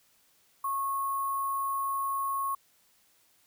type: tone with sample-and-hold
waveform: sine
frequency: 1094 Hz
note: C#6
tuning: 23 cents flat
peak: -28 dBFS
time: 0.64-2.55 s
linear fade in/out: 5 ms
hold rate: 11025 Hz
effects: white hiss -66 dBFS RMS until 3.46 s